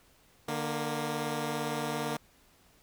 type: tone pair together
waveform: 10% pulse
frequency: 150 / 233.8 Hz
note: D3 / A#3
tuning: +37 / +5 cents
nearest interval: minor sixth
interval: 768 cents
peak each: -26 dBFS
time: 0.48-2.17 s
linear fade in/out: 5 ms
effects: pink hiss -63 dBFS RMS until 2.82 s